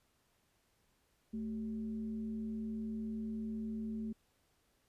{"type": "tone with frequency modulation", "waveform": "sine", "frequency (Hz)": 220, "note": "A3", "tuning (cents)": 0, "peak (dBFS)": -37, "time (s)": [1.33, 4.13], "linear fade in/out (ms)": 10, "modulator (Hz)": 166, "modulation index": 0.34, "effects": ["pink hiss -75 dBFS RMS until 4.88 s", "resampled to 32000 Hz"]}